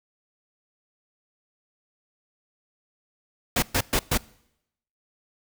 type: noise bursts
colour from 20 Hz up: pink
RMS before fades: -22 dBFS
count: 4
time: 3.56-4.176 s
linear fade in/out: 5 ms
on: 64 ms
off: 120 ms
effects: noise-tail reverb RT60 0.8 s tail -23 dB re dry